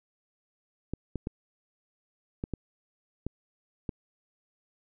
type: clicks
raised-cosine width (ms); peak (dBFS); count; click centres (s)
3; -19; 7; 0.936 / 1.157 / 1.271 / 2.439 / 2.537 / 3.266 / 3.892
effects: none